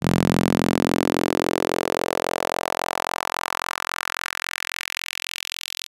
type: tone with high-pass filter sweep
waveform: sawtooth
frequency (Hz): 43.65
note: F1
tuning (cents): 0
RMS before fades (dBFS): -24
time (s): 0.01-5.88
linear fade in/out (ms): 50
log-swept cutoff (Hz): 160 to 3600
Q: 1.9
effects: resampled to 32000 Hz